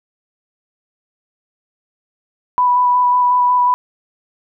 sine tone with vibrato, 987.8 Hz, B5, in tune, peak -10 dBFS, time 2.58-3.74 s, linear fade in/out 0 ms, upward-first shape square, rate 5.5 Hz, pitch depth 10 cents each way, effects none

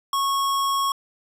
square tone, 1100 Hz, C#6, 14 cents flat, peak -21 dBFS, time 0.13-0.92 s, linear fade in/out 2 ms, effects resampled to 32000 Hz

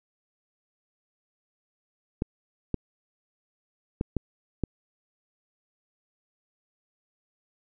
clicks, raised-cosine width 3 ms, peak -13 dBFS, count 5, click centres 2.221 / 2.743 / 4.011 / 4.167 / 4.637 s, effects none

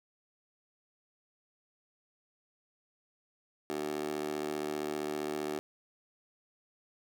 15% pulse tone with high-pass filter, 75.2 Hz, D2, 42 cents sharp, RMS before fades -36 dBFS, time 3.7-5.59 s, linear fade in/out 0 ms, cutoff 390 Hz, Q 3.5, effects none

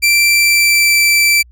sawtooth tone with pitch glide, 2349 to 2333 Hz, D7 to D7, 0 to -12 cents, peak -5 dBFS, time 0.02-1.43 s, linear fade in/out 20 ms, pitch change -12 cents, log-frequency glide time 0.27-0.97 s, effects added 60 Hz sine -40 dBFS peak until 1.51 s

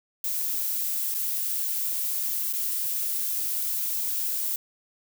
violet noise with dropouts, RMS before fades -28 dBFS, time 0.24-4.56 s, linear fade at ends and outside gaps 2 ms, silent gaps 1.143-1.147 / 2.528-2.534 s, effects none

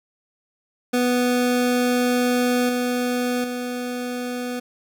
25% pulse tone with level steps, 246.9 Hz, B3, in tune, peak -14 / -17 / -22 dBFS, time 0.93-4.6 s, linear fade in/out 10 ms, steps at 2.69 / 3.44 s, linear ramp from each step 2 ms, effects none

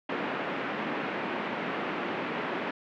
pink band-pass noise, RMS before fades -33 dBFS, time 0.09-2.71 s, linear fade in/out 5 ms, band 200 to 2600 Hz, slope 24 dB/octave, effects none

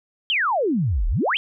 sine exponential two-way sweep, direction down then up, 3300 to 34.8 to 3300 Hz, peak -18 dBFS, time 0.3-1.37 s, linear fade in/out 0 ms, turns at 1.08 s, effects none

